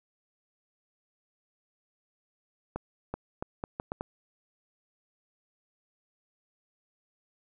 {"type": "accelerating click train", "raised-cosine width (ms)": 1, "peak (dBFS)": -19, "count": 7, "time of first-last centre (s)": [2.76, 4.009], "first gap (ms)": 380, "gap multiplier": 0.75, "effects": []}